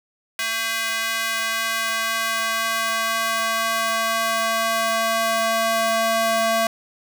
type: tone with high-pass filter sweep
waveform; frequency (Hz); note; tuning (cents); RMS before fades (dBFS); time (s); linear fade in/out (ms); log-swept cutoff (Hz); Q
square; 225.5; A3; +43; -22; 0.39-6.67; 2; 1800 to 630; 1.3
effects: none